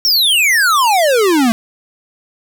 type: exponential sweep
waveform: square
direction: down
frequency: 5640 to 220 Hz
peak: -10 dBFS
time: 0.05-1.52 s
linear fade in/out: 0 ms
effects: none